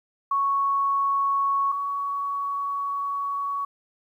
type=tone pair in turn; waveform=sine; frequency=1108.7 / 1122.2 Hz; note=C#6 / C#6; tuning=0 / +21 cents; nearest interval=unison; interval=21 cents; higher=second; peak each=-20 / -25 dBFS; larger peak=first; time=0.31-1.72 / 1.72-3.65 s; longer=second; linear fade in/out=5 ms; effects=10-bit